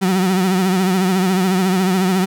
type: tone with vibrato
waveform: 35% pulse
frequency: 186.5 Hz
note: F#3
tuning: 14 cents sharp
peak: -12 dBFS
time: 0.01-2.26 s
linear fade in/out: 20 ms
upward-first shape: triangle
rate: 14 Hz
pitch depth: 83 cents each way
effects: none